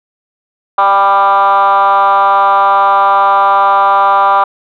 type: tone with frequency modulation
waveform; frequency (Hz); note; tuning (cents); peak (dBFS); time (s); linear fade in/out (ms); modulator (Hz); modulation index
sine; 987.8; B5; 0; -4; 0.78-4.44; 5; 198; 1.5
effects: tanh soft clip ceiling -3 dBFS